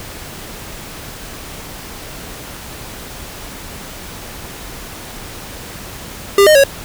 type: tone with pitch steps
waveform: square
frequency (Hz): 399.6 / 614 / 552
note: G4 / D#5 / C#5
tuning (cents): +33 / -23 / -7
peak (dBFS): -6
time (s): 6.38-6.638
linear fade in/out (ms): 2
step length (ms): 86
effects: pink hiss -31 dBFS RMS until 6.84 s